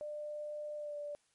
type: tone with pitch glide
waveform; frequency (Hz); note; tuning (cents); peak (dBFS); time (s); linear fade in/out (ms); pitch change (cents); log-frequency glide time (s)
sine; 597 to 585.7; D5 to D5; +28 to -5; -39; 0.01-1.15; 0; -33; 0.77-0.97
effects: white hiss -74 dBFS RMS until 1.34 s + MP3 48 kbps